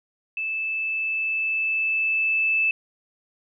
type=tone with level ramp; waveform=sine; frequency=2628 Hz; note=E7; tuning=6 cents flat; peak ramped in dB=-25 to -18 dBFS; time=0.37-2.71 s; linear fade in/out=2 ms; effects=none